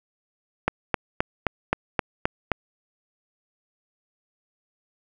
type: click train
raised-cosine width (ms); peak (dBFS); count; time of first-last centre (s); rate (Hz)
0.5; -5; 8; 0.68-2.517; 3.81
effects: none